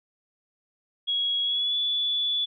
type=tone with pitch glide; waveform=sine; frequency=3322 to 3445 Hz; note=G#7 to A7; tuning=0 to -37 cents; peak=-23 dBFS; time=1.07-2.46 s; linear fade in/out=20 ms; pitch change=+63 cents; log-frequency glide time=1.43-1.76 s; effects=none